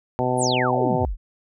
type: harmonic tone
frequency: 125.9 Hz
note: B2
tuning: 34 cents sharp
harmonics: 1 / 2 / 3 / 4 / 5 / 6 / 7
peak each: -27 / -27 / -27 / -27 / -27 / -27 / -27 dBFS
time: 0.19-1.05 s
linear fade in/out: 0 ms
type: exponential sweep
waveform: sine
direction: down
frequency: 11110 to 32.3 Hz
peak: -23 dBFS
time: 0.37-1.17 s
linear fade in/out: 50 ms
effects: none